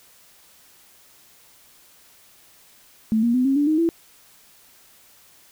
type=tone with pitch steps; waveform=sine; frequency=220 / 235.8 / 252.7 / 270.9 / 290.3 / 311.1 / 333.5 Hz; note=A3 / A#3 / B3 / C#4 / D4 / D#4 / E4; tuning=0 / +20 / +40 / -40 / -20 / 0 / +20 cents; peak=-16 dBFS; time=3.12-3.89 s; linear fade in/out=0 ms; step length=110 ms; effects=white hiss -53 dBFS RMS until 5.51 s